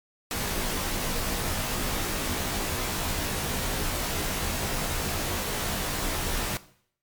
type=noise with comb filter; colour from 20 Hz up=pink; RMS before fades=-29 dBFS; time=0.31-6.57 s; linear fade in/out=0 ms; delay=18 ms; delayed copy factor=-0.95; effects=noise-tail reverb RT60 0.6 s tail -17 dB re dry + MP3 96 kbps